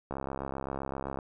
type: click train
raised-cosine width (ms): 1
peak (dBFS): -21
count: 74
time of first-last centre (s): 0.11-1.188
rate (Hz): 67.7
effects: none

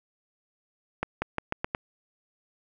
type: accelerating click train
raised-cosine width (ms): 0.5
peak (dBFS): -12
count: 6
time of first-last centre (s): 1.03-1.749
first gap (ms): 190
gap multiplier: 0.86
effects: none

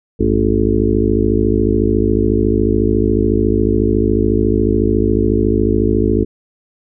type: harmonic tone with a mistuned harmonic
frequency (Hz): 54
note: A1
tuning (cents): -32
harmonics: 1 / 2 / 4 / 5 / 6 / 7 / 8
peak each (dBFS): -19 / -19 / -19 / -19 / -19 / -19 / -19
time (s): 0.19-6.25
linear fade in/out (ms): 20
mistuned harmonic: 2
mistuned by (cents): -110
effects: none

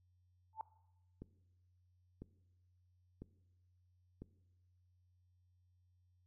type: tone with exponential growth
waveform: sine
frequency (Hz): 880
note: A5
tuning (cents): 0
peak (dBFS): -36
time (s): 0.53-0.61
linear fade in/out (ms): 1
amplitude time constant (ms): 17
type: click train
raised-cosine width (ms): 3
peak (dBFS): -35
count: 4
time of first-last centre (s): 1.22-4.22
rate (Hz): 1
effects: noise-tail reverb RT60 1.0 s tail -19 dB re dry + added 90 Hz sine -70 dBFS peak until 6.26 s

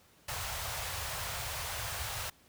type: band-stop noise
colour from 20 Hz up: pink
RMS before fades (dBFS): -37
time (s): 0.28-2.3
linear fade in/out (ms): 5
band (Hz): 120 to 590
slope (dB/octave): 24
effects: pink hiss -63 dBFS RMS until 2.48 s + high-pass 60 Hz 12 dB/octave

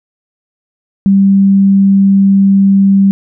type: tone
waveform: sine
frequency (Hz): 196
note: G3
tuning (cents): 0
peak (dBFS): -4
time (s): 1.06-3.11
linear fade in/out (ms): 0
effects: none

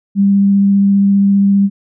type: tone with vibrato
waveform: sine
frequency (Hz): 198.6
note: G3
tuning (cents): +23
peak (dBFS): -7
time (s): 0.15-1.7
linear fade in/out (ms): 50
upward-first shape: sine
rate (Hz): 15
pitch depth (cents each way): 8
effects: none

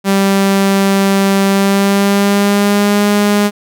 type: tone with pitch glide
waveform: sawtooth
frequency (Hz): 196 to 205.6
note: G3 to G#3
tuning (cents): 0 to -17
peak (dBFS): -5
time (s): 0.04-3.51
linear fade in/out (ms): 50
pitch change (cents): +83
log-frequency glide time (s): 1.47-3.08
effects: none

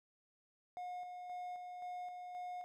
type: tone with tremolo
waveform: triangle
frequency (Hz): 720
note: F#5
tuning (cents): -47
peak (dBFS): -40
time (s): 0.77-2.64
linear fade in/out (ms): 0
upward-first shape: square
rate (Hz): 1.9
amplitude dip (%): 35
effects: none

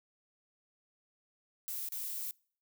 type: noise with dropouts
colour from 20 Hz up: violet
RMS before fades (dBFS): -39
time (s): 1.68-2.31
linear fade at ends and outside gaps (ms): 0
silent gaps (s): 1.887-1.921
effects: noise-tail reverb RT60 0.5 s tail -26 dB re dry

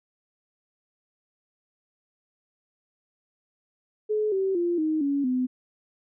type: tone with pitch steps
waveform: sine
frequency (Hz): 426.6 / 384.5 / 346.5 / 312.3 / 281.5 / 253.7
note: G#4 / G4 / F4 / D#4 / C#4 / B3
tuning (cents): +46 / -33 / -14 / +7 / +27 / +47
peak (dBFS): -22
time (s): 4.09-5.47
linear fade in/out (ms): 20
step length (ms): 230
effects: none

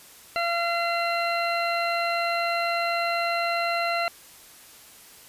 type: harmonic tone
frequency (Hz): 684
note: F5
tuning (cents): -36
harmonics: 1 / 2 / 3 / 4 / 6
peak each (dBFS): -26 / -29 / -31 / -32 / -34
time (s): 0.36-4.08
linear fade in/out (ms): 0
effects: white hiss -49 dBFS RMS until 5.28 s + resampled to 32000 Hz

